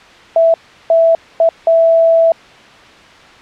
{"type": "tone bursts at uneven times", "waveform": "sine", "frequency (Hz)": 659.3, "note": "E5", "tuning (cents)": 0, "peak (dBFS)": -6, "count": 4, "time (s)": [[0.36, 0.54], [0.9, 1.15], [1.4, 1.49], [1.67, 2.32]], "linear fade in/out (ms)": 2, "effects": ["white hiss -39 dBFS RMS until 3.41 s", "low-pass 3000 Hz 12 dB/octave"]}